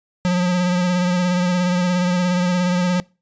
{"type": "tone with vibrato", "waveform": "square", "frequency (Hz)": 179.3, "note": "F3", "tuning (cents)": 46, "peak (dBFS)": -16, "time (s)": [0.25, 3], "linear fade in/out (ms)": 0, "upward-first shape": "sine", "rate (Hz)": 17, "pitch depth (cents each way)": 28, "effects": ["noise-tail reverb RT60 0.3 s tail -24 dB re dry", "resampled to 16000 Hz"]}